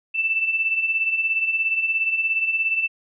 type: beating tone pair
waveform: sine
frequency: 2640 / 2657 Hz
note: E7 / E7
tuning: +2 / +13 cents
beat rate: 17 Hz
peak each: -27 / -20 dBFS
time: 0.14-2.88 s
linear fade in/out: 20 ms
effects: none